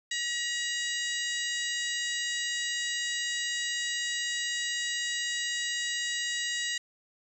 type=harmonic tone; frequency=956 Hz; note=A#5; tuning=43 cents sharp; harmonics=2 / 3 / 4 / 5 / 6 / 7 / 8; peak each=-33 / -37 / -36 / -42 / -44 / -40 / -39 dBFS; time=0.11-6.78 s; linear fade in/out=5 ms; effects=10-bit